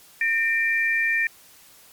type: tone pair together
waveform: sine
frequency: 1821 / 2359 Hz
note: A#6 / D7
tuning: -41 / +7 cents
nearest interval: major third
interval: 448 cents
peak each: -21 / -23 dBFS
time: 0.21-1.27 s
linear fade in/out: 2 ms
effects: white hiss -51 dBFS RMS until 1.92 s + MP3 96 kbps